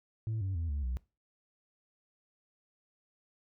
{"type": "tone with pitch steps", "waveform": "sine", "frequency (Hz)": [110.6, 95.73, 82.86, 71.72, 62.07], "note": ["A2", "G2", "E2", "D2", "B1"], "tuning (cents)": [9, -41, 9, -40, 9], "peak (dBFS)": -29, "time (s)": [0.27, 0.97], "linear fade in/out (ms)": 0, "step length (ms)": 140, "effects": ["noise-tail reverb RT60 0.3 s tail -24 dB re dry", "tanh soft clip ceiling -30 dBFS"]}